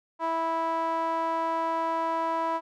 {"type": "tone with band-pass filter", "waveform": "sawtooth", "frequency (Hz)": 328.1, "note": "E4", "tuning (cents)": -8, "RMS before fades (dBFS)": -28, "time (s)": [0.19, 2.61], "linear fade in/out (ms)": 50, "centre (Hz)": 920, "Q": 3.9, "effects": []}